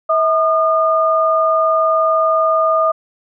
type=tone pair together; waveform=sine; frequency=644 / 1217.1 Hz; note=E5 / D#6; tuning=-41 / -39 cents; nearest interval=major seventh; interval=1102 cents; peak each=-14 dBFS; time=0.09-2.92 s; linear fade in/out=10 ms; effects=none